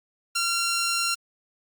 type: tone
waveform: 10% pulse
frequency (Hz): 1375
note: F6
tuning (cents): -27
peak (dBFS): -15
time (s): 0.35-1.15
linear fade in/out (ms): 10
effects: Opus 32 kbps